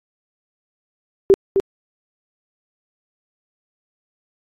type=tone with echo; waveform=sine; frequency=390.8 Hz; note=G4; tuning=5 cents flat; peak=-6 dBFS; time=1.3-1.34 s; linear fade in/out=0 ms; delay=260 ms; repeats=1; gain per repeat=-6 dB; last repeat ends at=1.6 s; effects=AAC 32 kbps